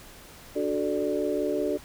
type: tone cluster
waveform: sine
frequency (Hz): 294.1 / 371.1 / 436.7 / 589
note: D4 / F#4 / A4 / D5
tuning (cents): +3 / +5 / -13 / +5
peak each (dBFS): -30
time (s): 0.55-1.78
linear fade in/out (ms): 20
effects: pink hiss -48 dBFS RMS until 1.84 s